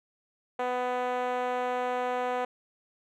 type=tone with band-pass filter; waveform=5% pulse; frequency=249.2 Hz; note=B3; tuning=16 cents sharp; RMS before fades=-30 dBFS; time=0.59-2.45 s; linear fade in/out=5 ms; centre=610 Hz; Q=2.2; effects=none